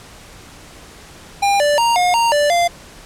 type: tone with pitch steps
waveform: square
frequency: 802 / 586 / 933 / 717 / 929 / 586 / 693 Hz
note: G5 / D5 / A#5 / F5 / A#5 / D5 / F5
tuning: +39 / -4 / +1 / +45 / -6 / -4 / -14 cents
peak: -13 dBFS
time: 1.42-2.68 s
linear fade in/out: 10 ms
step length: 180 ms
effects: pink hiss -40 dBFS RMS until 3.05 s + low-pass 10000 Hz 12 dB/octave